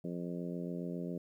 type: harmonic tone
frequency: 87.31 Hz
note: F2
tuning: in tune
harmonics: 2 / 3 / 4 / 5 / 6 / 7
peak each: -39 / -43 / -45 / -47 / -49 / -50 dBFS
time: 0.04-1.18 s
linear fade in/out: 5 ms
effects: 12-bit